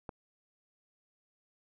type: click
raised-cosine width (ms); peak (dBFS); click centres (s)
1; -26; 0.092
effects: none